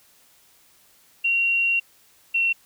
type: tone pair in turn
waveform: sine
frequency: 2750 / 2722 Hz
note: F7 / F7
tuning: -27 / -45 cents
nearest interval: unison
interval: 18 cents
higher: first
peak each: -18 dBFS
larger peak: neither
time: 1.24-1.8 / 2.34-2.53 s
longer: first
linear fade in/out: 10 ms
effects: white hiss -57 dBFS RMS until 2.65 s